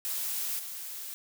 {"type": "noise with level steps", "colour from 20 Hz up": "blue", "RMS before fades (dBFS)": [-33, -40], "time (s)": [0.05, 1.14], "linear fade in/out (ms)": 0, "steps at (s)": 0.59, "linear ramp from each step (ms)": 2, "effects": []}